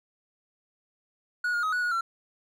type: tone with pitch steps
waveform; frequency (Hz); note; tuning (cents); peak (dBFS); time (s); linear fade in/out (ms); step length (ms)
triangle; 1458 / 1424 / 1266 / 1470 / 1449 / 1356; F#6 / F6 / D#6 / F#6 / F#6 / E6; -26 / +33 / +30 / -12 / -37 / +49; -23; 1.44-2.01; 5; 95
effects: none